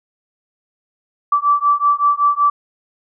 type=beating tone pair; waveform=sine; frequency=1158 / 1163.3 Hz; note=D6 / D6; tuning=-25 / -17 cents; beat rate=5.3 Hz; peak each=-15 dBFS; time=1.32-2.5 s; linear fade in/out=5 ms; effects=none